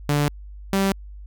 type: tone pair in turn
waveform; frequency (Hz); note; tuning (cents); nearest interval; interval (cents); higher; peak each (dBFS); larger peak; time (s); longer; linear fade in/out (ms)
sawtooth; 146 / 194.89; D3 / G3; -10 / -10; perfect fourth; 500; second; -14; neither; 0.09-0.28 / 0.73-0.92; neither; 0
effects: added 50 Hz sine -36 dBFS peak until 1.26 s